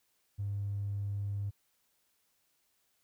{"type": "tone with tanh clipping", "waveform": "triangle", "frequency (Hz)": 100.8, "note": "G2", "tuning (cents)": 49, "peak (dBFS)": -32, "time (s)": [0.38, 1.51], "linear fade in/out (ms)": 20, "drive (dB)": 1, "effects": ["white hiss -75 dBFS RMS until 3.03 s"]}